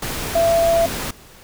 sine tone in noise, 670 Hz, E5, 28 cents sharp, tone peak -13 dBFS, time 0.35-0.86 s, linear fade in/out 5 ms, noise pink, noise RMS -26 dBFS, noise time 0.02-1.11 s, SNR +10 dB, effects pink hiss -45 dBFS RMS until 1.43 s

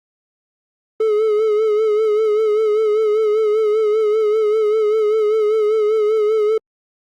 triangle tone with vibrato, 430 Hz, A4, 40 cents flat, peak -11 dBFS, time 1-6.58 s, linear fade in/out 5 ms, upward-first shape sine, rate 5.1 Hz, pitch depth 52 cents each way, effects Opus 24 kbps

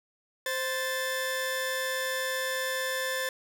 sawtooth tone pair together, 522 / 1755.8 Hz, C5 / A6, -4 / -4 cents, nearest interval octave + major sixth, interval 2100 cents, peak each -28 dBFS, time 0.46-3.29 s, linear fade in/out 2 ms, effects none

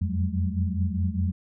sine tone cluster, 86.1 / 91 / 180.8 / 189.3 / 210.4 Hz, F2 / F#2 / F#3 / F#3 / G#3, -24 / -28 / -40 / +40 / +23 cents, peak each -26 / -29 / -34 / -32 / -33 dBFS, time 0.01-1.32 s, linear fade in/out 10 ms, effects none

